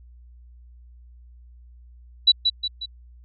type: tone with echo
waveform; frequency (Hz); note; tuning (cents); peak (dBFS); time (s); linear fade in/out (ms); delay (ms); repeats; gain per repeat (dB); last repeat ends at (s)
sine; 3940; B7; -5; -10; 2.27-2.32; 10; 180; 3; -6; 2.86
effects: added 60 Hz sine -45 dBFS peak until 3.24 s